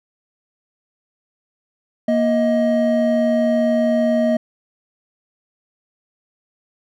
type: tone pair together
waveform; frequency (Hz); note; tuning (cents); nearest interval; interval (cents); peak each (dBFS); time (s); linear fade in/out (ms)
triangle; 235.6 / 629; A#3 / D#5; +19 / +19; octave + perfect fourth; 1700; -15; 2.08-4.37; 5
effects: none